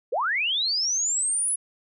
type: linear sweep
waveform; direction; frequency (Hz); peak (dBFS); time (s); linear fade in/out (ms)
sine; up; 406.4 to 10410; -22; 0.12-1.56; 10
effects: none